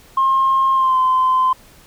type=tone with pitch glide; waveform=sine; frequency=1068 to 1031.6 Hz; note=C6 to C6; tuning=+35 to -25 cents; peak=-11 dBFS; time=0.17-1.53 s; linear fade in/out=5 ms; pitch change=-60 cents; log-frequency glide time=0.73-0.98 s; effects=tanh soft clip ceiling -8 dBFS + pink hiss -47 dBFS RMS until 1.86 s